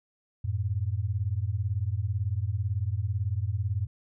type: beating tone pair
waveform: sine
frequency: 91.1 / 109.1 Hz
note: F#2 / A2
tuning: -26 / -14 cents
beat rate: 18 Hz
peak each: -29 dBFS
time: 0.44-3.87 s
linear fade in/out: 10 ms
effects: none